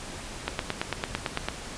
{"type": "click train", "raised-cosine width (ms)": 0.3, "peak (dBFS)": -10, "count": 10, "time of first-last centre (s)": [0.48, 1.486], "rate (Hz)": 8.95, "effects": ["pink hiss -39 dBFS RMS until 1.77 s", "resampled to 22050 Hz"]}